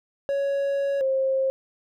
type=tone pair in turn; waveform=triangle / sine; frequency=557 / 532.4 Hz; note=C#5 / C5; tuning=+8 / +30 cents; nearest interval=minor second; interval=78 cents; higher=first; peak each=-20 dBFS; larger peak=neither; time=0.29-1.01 / 1.01-1.5 s; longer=first; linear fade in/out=0 ms; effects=none